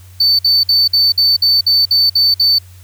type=tone bursts; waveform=triangle; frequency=4531 Hz; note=C#8; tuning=37 cents sharp; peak=-7 dBFS; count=10; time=0.2-2.586 s; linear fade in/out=5 ms; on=190 ms; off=54 ms; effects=added 91 Hz sine -36 dBFS peak until 2.83 s + white hiss -47 dBFS RMS until 2.83 s